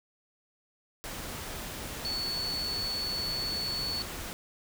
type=tone in noise; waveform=sine; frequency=4435 Hz; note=C#8; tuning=in tune; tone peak=-31 dBFS; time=2.05-4.02 s; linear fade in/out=0 ms; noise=pink; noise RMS=-39 dBFS; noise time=1.04-4.33 s; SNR=+5 dB; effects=none